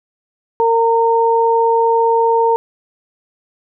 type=tone pair together; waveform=sine; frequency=458.8 / 917.6 Hz; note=A#4 / A#5; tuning=-28 / -28 cents; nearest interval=octave; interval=1200 cents; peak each=-13 dBFS; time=0.6-2.56 s; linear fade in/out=0 ms; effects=none